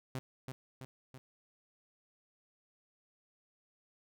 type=tone with echo; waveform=sawtooth; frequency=130.2 Hz; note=C3; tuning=8 cents flat; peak=-33 dBFS; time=0.15-0.19 s; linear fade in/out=0 ms; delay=330 ms; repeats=3; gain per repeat=-4 dB; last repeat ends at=1.18 s; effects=none